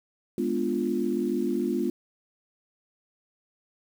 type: chord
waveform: sine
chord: G# diminished seventh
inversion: none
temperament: equal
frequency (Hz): 207.7 / 246.9 / 293.7 / 349.2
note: G#3 / B3 / D4 / F4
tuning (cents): 0 / 0 / 0 / 0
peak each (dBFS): -31 / -29 / -32 / -28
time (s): 0.38-1.9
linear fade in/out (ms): 2
effects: 8-bit